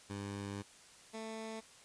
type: tone pair in turn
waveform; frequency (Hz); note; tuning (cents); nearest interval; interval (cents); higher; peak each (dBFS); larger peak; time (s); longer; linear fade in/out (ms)
15% pulse; 100.4 / 221.6; G2 / A3; +42 / +13; octave + major second; 1371; second; -34 / -36; first; 0.09-0.63 / 1.13-1.61; first; 20
effects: white hiss -59 dBFS RMS until 1.84 s + resampled to 22050 Hz